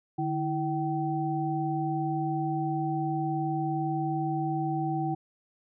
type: tone cluster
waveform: sine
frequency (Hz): 150.5 / 327.8 / 769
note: D3 / E4 / G5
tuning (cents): +43 / -10 / -33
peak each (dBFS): -31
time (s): 0.18-5.15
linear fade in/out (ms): 10
effects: none